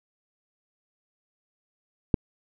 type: click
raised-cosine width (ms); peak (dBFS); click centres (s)
3; -6; 2.142
effects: none